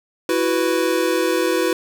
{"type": "chord", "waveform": "square", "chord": "E suspended second", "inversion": "none", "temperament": "equal", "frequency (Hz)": [329.6, 370, 493.9], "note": ["E4", "F#4", "B4"], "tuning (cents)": [0, 0, 0], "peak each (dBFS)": [-22, -22, -22], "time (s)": [0.29, 1.73], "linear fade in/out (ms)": 2, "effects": []}